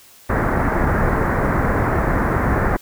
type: low-pass noise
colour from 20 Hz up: pink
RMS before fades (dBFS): -18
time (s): 0.29-2.77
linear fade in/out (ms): 10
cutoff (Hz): 1900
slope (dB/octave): 48
effects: white hiss -47 dBFS RMS until 2.81 s